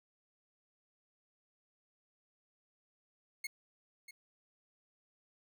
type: tone with echo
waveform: sawtooth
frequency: 2166 Hz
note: C#7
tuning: 41 cents flat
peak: -34 dBFS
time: 3.44-3.47 s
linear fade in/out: 5 ms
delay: 640 ms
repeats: 1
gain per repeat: -12 dB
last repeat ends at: 4.11 s
effects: none